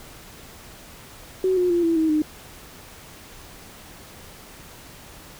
sine tone with pitch steps, 374.5 / 359.7 / 345.4 / 331.7 / 318.6 / 306 Hz, F#4 / F#4 / F4 / E4 / D#4 / D#4, +21 / -49 / -19 / +11 / +41 / -29 cents, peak -17 dBFS, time 1.44-2.22 s, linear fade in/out 2 ms, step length 130 ms, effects pink hiss -44 dBFS RMS until 5.39 s

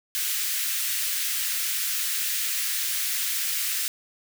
white high-pass noise, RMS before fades -27 dBFS, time 0.15-3.88 s, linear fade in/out 0 ms, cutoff 1600 Hz, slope 24 dB/octave, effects none

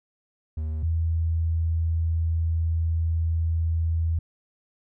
triangle / sine tone pair in turn, 77.78 / 82.05 Hz, D#2 / E2, 0 / -8 cents, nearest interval minor second, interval 92 cents, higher second, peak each -24 / -21 dBFS, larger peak second, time 0.57-0.83 / 0.83-4.19 s, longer second, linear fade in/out 5 ms, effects none

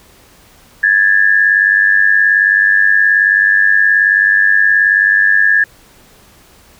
sine tone pair together, 1661.2 / 1760 Hz, G#6 / A6, 0 / 0 cents, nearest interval minor second, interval 100 cents, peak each -10 dBFS, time 0.83-5.64 s, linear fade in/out 5 ms, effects pink hiss -45 dBFS RMS until 6.79 s

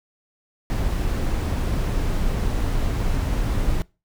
brown noise, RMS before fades -22 dBFS, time 0.7-3.82 s, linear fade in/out 0 ms, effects noise-tail reverb RT60 0.3 s tail -24 dB re dry

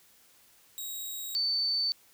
5% pulse / sine tone pair in turn, 3813 / 4534 Hz, A#7 / C#8, +38 / +38 cents, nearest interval minor third, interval 300 cents, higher second, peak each -28 / -26 dBFS, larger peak second, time 0.78-1.35 / 1.35-1.92 s, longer neither, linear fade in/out 0 ms, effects white hiss -61 dBFS RMS until 2.13 s

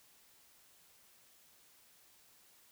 silence, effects white hiss -65 dBFS RMS until 2.71 s

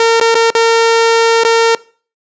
sawtooth tone with dropouts, 457.5 Hz, A#4, 32 cents flat, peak -3 dBFS, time 0-1.75 s, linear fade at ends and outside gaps 2 ms, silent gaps 0.2-0.211 / 0.345-0.352 / 0.504-0.55 / 1.436-1.448 s, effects noise-tail reverb RT60 0.4 s tail -21 dB re dry + resampled to 16000 Hz

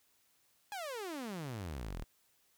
sawtooth exponential sweep, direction down, 846 to 35 Hz, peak -36 dBFS, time 0.72-2.04 s, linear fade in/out 0 ms, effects white hiss -72 dBFS RMS until 2.57 s

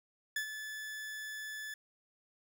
40% pulse tone with ADSR envelope, 1733 Hz, A6, 27 cents flat, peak -31 dBFS, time 0.36-1.74 s, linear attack 4 ms, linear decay 90 ms, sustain -9 dB, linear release 3 ms, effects none

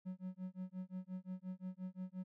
triangle tone with tremolo, 185 Hz, F#3, in tune, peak -38 dBFS, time 0.05-2.24 s, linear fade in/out 20 ms, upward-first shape sine, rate 5.7 Hz, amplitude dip 100%, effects none

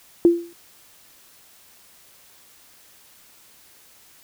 sine tone with exponential decay, 342 Hz, F4, 36 cents flat, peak -7 dBFS, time 0.25-0.53 s, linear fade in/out 1 ms, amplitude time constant 60 ms, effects white hiss -52 dBFS RMS until 4.23 s

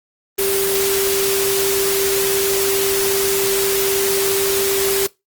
sine tone in noise, 392 Hz, G4, in tune, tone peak -18 dBFS, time 0.38-5.07 s, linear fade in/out 10 ms, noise white, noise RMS -20 dBFS, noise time 0.38-5.07 s, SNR -1 dB, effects noise-tail reverb RT60 0.2 s tail -21 dB re dry + Opus 24 kbps

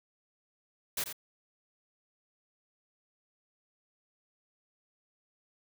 white noise with echo, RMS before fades -33 dBFS, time 0.97-1.04 s, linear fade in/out 5 ms, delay 88 ms, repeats 1, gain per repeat -8 dB, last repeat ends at 1.128 s, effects none

